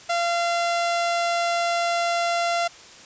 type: tone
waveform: sawtooth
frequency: 687 Hz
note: F5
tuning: 29 cents flat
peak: -17 dBFS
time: 0.09-2.68 s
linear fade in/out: 10 ms
effects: white hiss -45 dBFS RMS until 3.05 s + resampled to 16000 Hz